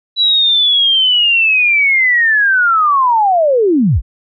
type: linear sweep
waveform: sine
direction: down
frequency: 3951 to 32 Hz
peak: -8 dBFS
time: 0.16-4.02 s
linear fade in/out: 50 ms
effects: none